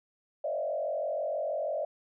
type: tone with frequency modulation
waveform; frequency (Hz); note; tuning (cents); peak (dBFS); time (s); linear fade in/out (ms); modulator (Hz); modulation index
sine; 611; D#5; -32; -29; 0.44-1.85; 5; 46.2; 1.4
effects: none